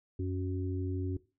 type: harmonic tone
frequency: 92.5 Hz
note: F#2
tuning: in tune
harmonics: 1 / 3 / 4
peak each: -33 / -38 / -39 dBFS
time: 0.19-1.17 s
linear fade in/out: 5 ms
effects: noise-tail reverb RT60 0.3 s tail -18 dB re dry